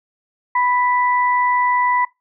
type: tone pair together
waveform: sine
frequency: 990 / 1975.5 Hz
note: B5 / B6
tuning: +4 / 0 cents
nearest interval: octave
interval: 1196 cents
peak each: -15 / -22 dBFS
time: 0.55-2.05 s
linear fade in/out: 5 ms
effects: noise-tail reverb RT60 0.2 s tail -21 dB re dry